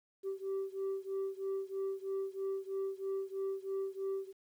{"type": "beating tone pair", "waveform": "sine", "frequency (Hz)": [386.8, 389.9], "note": ["G4", "G4"], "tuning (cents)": [-23, -9], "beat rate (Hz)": 3.1, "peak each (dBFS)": [-36, -37], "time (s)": [0.23, 4.33], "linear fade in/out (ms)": 50, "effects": ["tanh soft clip ceiling -32 dBFS", "11-bit"]}